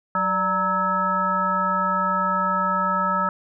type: harmonic tone with a mistuned harmonic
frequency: 186.1 Hz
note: F#3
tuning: 10 cents sharp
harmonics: 1 / 3 / 5 / 7 / 9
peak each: -29 / -30 / -26 / -21 / -32 dBFS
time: 0.15-3.29 s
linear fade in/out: 2 ms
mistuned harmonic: 3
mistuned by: +85 cents
effects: none